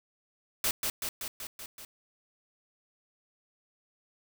white noise with echo, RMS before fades -28 dBFS, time 0.64-0.71 s, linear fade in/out 2 ms, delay 190 ms, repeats 6, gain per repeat -3 dB, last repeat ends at 1.85 s, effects none

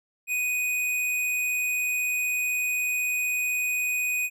square tone, 2489 Hz, D#7, in tune, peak -25 dBFS, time 0.27-4.3 s, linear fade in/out 50 ms, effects none

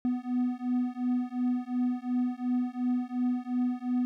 triangle beating tone pair, 246.9 / 249.7 Hz, B3 / B3, 0 / +19 cents, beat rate 2.8 Hz, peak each -28 dBFS, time 0.05-4.05 s, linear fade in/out 0 ms, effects none

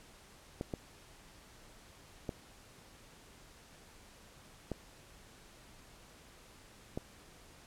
clicks, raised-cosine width 2 ms, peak -23 dBFS, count 5, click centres 0.611 / 0.738 / 2.292 / 4.717 / 6.975 s, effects pink hiss -58 dBFS RMS until 7.66 s + low-pass 11000 Hz 12 dB/octave

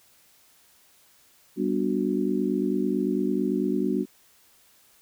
sine chord, G major seventh, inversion none, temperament just, 196 / 245 / 294 / 367.5 Hz, G3 / B3 / D4 / F#4, 0 / -14 / +2 / -12 cents, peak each -28 dBFS, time 1.56-4.06 s, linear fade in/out 50 ms, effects white hiss -59 dBFS RMS until 5.01 s

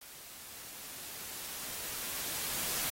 white noise with level ramp, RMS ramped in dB -51 to -34 dBFS, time 0.01-2.9 s, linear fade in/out 5 ms, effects AAC 48 kbps

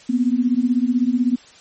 sine beating tone pair, 239 / 255 Hz, A#3 / C4, +43 / -44 cents, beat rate 16 Hz, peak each -18 dBFS, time 0.09-1.36 s, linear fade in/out 10 ms, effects white hiss -47 dBFS RMS until 1.6 s + MP3 32 kbps

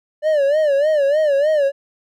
triangle tone with vibrato, 587.3 Hz, D5, in tune, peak -11 dBFS, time 0.22-1.72 s, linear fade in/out 50 ms, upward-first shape sine, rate 3.3 Hz, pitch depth 120 cents each way, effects none

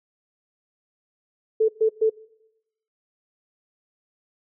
sine tone bursts, 440 Hz, A4, in tune, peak -15 dBFS, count 3, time 1.6-2.098 s, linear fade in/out 10 ms, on 86 ms, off 120 ms, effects noise-tail reverb RT60 0.9 s tail -22 dB re dry

